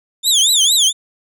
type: tone with vibrato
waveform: 25% pulse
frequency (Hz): 3511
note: A7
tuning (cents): -4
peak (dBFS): -6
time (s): 0.23-0.93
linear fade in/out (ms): 50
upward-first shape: triangle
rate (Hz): 4.4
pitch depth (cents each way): 250
effects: none